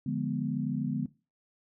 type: chord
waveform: sine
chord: D diminished seventh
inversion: none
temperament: equal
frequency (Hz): 146.83 / 174.61 / 207.7 / 246.9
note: D3 / F3 / Ab3 / Cb4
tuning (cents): 0 / 0 / 0 / 0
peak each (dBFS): -33 / -37 / -34 / -33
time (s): 0.06-1.06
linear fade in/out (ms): 5
effects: noise-tail reverb RT60 0.3 s tail -18 dB re dry